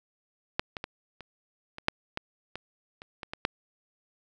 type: clicks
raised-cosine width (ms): 0.3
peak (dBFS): -9 / -19 / -18 / -27 / -24 / -6 / -15 / -20 / -27 / -21 / -19 / -8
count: 12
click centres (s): 0.595 / 0.768 / 0.841 / 1.207 / 1.784 / 1.884 / 2.174 / 2.556 / 3.019 / 3.232 / 3.335 / 3.451
effects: none